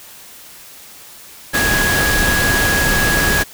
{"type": "tone in noise", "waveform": "sine", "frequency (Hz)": 1661.2, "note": "G#6", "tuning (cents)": 0, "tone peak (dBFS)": -16, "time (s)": [1.53, 3.44], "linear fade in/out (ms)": 20, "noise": "pink", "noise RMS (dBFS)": -17, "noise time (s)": [1.53, 3.44], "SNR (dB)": -2, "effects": ["white hiss -39 dBFS RMS until 3.53 s"]}